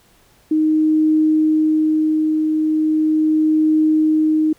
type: tone with tremolo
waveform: sine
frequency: 311.1 Hz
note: D#4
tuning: in tune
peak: -11 dBFS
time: 0.51-4.53 s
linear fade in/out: 5 ms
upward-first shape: triangle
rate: 0.38 Hz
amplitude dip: 35%
effects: pink hiss -54 dBFS RMS until 4.58 s